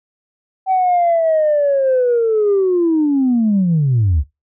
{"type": "linear sweep", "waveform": "sine", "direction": "down", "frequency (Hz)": [766, 65.41], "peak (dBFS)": -10, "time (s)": [0.66, 4.24], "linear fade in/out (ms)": 50, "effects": ["noise-tail reverb RT60 0.2 s tail -19 dB re dry", "tanh soft clip ceiling -8 dBFS"]}